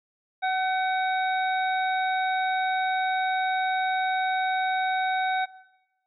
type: harmonic tone with a mistuned harmonic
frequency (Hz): 750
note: F#5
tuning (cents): +23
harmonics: 1 / 2 / 3 / 5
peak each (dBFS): -24 / -30 / -34 / -38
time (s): 0.42-5.46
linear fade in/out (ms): 20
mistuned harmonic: 2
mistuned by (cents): +23
effects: noise-tail reverb RT60 0.9 s tail -18 dB re dry